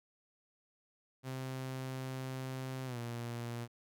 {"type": "tone with pitch glide", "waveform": "sawtooth", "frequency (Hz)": [130.81, 118.58], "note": ["C3", "A#2"], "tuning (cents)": [0, 30], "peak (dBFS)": -35, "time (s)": [1.23, 3.68], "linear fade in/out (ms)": 50, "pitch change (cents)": -170, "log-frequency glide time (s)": [2.86, 2.98], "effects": []}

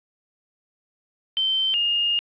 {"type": "tone pair in turn", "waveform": "sine", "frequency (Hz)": [3102, 2836], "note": ["G7", "F7"], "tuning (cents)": [-19, 26], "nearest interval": "major second", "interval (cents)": 155, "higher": "first", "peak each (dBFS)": -19, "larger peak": "neither", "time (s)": [[1.37, 1.74], [1.74, 2.19]], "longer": "second", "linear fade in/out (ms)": 0, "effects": ["resampled to 8000 Hz", "9-bit"]}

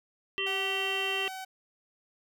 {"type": "harmonic tone", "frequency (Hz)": 389.9, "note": "G4", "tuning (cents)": -9, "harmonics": [1, 3, 5, 7, 8], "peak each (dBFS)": [-36, -41, -37, -32, -34], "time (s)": [0.38, 1.28], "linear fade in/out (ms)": 0}
{"type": "tone", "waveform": "sawtooth", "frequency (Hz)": 758, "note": "F#5", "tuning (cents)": 42, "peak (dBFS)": -34, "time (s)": [0.46, 1.45], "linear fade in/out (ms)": 10}
{"effects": []}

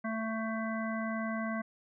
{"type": "harmonic tone", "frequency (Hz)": 222.2, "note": "A3", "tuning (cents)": 17, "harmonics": [1, 3, 5, 7, 9], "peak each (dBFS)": [-34, -39, -41, -42, -44], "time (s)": [0.04, 1.62], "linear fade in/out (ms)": 10, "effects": []}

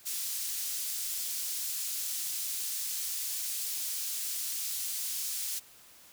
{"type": "high-pass noise", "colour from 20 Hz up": "pink", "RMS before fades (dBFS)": -35, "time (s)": [0.05, 5.6], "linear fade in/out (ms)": 20, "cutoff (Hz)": 5900, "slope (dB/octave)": 12, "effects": ["white hiss -56 dBFS RMS until 6.12 s"]}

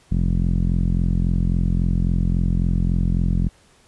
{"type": "tone with low-pass filter", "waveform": "sawtooth", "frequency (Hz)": 43.65, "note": "F1", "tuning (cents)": 0, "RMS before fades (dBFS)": -19, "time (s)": [0.11, 3.49], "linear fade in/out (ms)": 10, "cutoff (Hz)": 190, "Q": 2.5, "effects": ["pink hiss -55 dBFS RMS until 3.87 s", "resampled to 24000 Hz"]}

